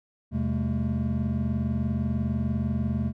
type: tone cluster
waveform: triangle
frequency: 81.7 / 127.9 / 204.9 / 224.9 Hz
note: E2 / C3 / G#3 / A3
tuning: -15 / -39 / -23 / +38 cents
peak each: -28 dBFS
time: 0.31-3.13 s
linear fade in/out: 50 ms
effects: none